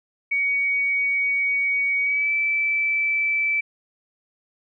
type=tone with pitch glide; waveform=sine; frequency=2248 to 2318 Hz; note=C#7 to D7; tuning=+24 to -23 cents; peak=-19 dBFS; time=0.31-3.61 s; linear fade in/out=10 ms; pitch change=+53 cents; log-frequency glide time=2.01-2.32 s; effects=none